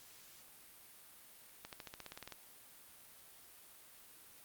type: accelerating click train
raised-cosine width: 0.2 ms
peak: -29 dBFS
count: 12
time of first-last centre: 1.65-2.323 s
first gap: 78 ms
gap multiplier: 0.95
effects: white hiss -59 dBFS RMS until 4.44 s + Opus 48 kbps